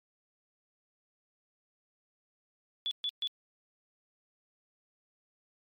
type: tone bursts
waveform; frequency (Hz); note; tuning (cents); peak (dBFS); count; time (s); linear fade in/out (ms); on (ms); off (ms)
sine; 3437; A7; -41; -30; 3; 2.86-3.273; 0; 51; 130
effects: MP3 96 kbps